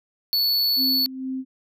square tone, 4435 Hz, C#8, in tune, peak -19 dBFS, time 0.33-1.06 s, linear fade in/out 0 ms
sine tone with tremolo, 261.6 Hz, C4, in tune, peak -25 dBFS, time 0.76-1.45 s, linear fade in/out 50 ms, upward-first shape sine, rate 2.2 Hz, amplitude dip 60%
effects none

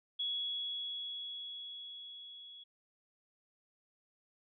sine tone with level ramp, 3358 Hz, G#7, 18 cents sharp, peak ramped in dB -33 to -50 dBFS, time 0.19-2.64 s, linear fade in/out 10 ms, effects none

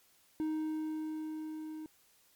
triangle tone with level ramp, 312 Hz, D#4, 5 cents sharp, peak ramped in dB -29 to -39 dBFS, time 0.4-1.86 s, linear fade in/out 0 ms, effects white hiss -67 dBFS RMS until 2.35 s + MP3 96 kbps

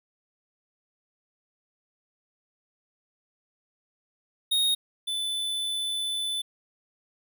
square tone pair in turn, 3729 / 3504 Hz, A#7 / A7, 0 / -8 cents, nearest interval minor second, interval 108 cents, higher first, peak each -22 / -28 dBFS, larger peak first, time 4.51-4.75 / 5.07-6.42 s, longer second, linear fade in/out 10 ms, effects none

